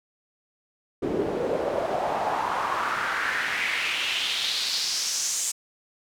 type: noise with band-pass filter sweep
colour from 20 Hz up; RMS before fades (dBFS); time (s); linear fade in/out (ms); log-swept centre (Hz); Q
pink; -27; 1.02-5.52; 10; 350 to 7600; 3.2
effects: none